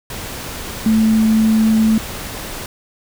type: tone in noise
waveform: sine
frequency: 220 Hz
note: A3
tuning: in tune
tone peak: -10 dBFS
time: 0.86-1.98 s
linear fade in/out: 2 ms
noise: pink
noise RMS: -28 dBFS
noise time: 0.1-2.66 s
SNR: +15 dB
effects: none